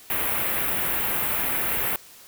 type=band-stop noise; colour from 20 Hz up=white; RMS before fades=-25 dBFS; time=0.1-1.96 s; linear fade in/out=2 ms; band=2700 to 12000 Hz; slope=24 dB/octave; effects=white hiss -48 dBFS RMS until 2.27 s